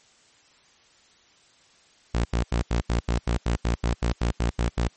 sawtooth tone bursts, 58.27 Hz, A#1, in tune, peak -17 dBFS, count 15, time 2.14-4.882 s, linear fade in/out 10 ms, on 110 ms, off 78 ms, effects white hiss -58 dBFS RMS until 4.96 s + MP3 32 kbps

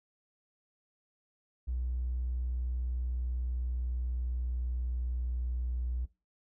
triangle tone with pitch glide, 61.8 to 61.16 Hz, B1 to B1, +2 to -16 cents, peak -27 dBFS, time 1.67-6.06 s, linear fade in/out 20 ms, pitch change -18 cents, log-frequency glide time 1.95-5.56 s, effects noise-tail reverb RT60 0.3 s tail -23 dB re dry + tanh soft clip ceiling -28 dBFS

